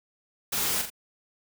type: noise with echo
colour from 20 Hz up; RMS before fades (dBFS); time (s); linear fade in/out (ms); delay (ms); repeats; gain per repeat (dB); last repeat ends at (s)
white; -28; 0.52-0.82; 10; 41; 2; -6; 0.902
effects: none